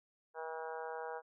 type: harmonic tone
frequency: 160.6 Hz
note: E3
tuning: 45 cents flat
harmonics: 3 / 4 / 5 / 6 / 7 / 8 / 9 / 10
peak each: -44 / -49 / -46 / -48 / -55 / -56 / -51 / -55 dBFS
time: 0.34-1.22 s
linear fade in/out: 50 ms
effects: none